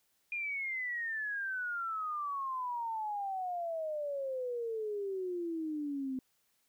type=exponential sweep; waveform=sine; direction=down; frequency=2438 to 256.3 Hz; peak=-34 dBFS; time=0.32-6.19 s; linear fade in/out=2 ms; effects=white hiss -75 dBFS RMS until 6.68 s